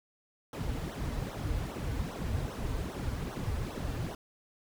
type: noise with flanger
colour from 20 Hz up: brown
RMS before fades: -35 dBFS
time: 0.53-4.15 s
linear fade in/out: 2 ms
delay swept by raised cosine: 0.41 to 5.71 ms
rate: 2.5 Hz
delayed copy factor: -0.95
effects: none